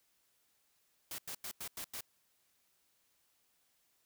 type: noise bursts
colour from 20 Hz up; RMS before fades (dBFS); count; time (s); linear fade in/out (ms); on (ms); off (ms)
white; -43; 6; 1.11-2.008; 2; 73; 92
effects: white hiss -75 dBFS RMS until 4.05 s